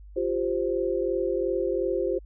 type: chord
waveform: sine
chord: F suspended second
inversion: none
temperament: equal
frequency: 349.2 / 392 / 523.3 Hz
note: F4 / G4 / C5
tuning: 0 / 0 / 0 cents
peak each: -28 dBFS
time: 0.16-2.19 s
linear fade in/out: 10 ms
effects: added 50 Hz sine -43 dBFS peak until 2.25 s